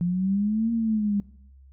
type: exponential two-way sweep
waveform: sine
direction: up then down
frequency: 171.8 to 232.3 to 200.2 Hz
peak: -21 dBFS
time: 0.01-1.2 s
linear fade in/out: 0 ms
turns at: 0.72 s
effects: noise-tail reverb RT60 0.7 s tail -21 dB re dry + added 67 Hz sine -48 dBFS peak until 1.72 s